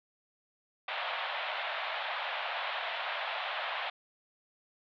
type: band-pass noise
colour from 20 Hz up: pink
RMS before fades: -36 dBFS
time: 0.88-3.9 s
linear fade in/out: 5 ms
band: 610 to 3700 Hz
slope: 48 dB/octave
effects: none